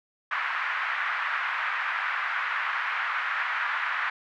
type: band-pass noise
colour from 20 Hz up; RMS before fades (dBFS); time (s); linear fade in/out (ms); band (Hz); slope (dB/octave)
white; -29; 0.31-4.1; 5; 1100 to 1900; 24
effects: none